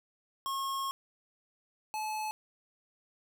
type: tone pair in turn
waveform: square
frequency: 1085 / 861.2 Hz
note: C#6 / A5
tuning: -37 / -37 cents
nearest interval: major third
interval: 400 cents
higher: first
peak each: -33 / -34 dBFS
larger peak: first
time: 0.46-0.91 / 1.94-2.31 s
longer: first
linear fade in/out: 0 ms
effects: none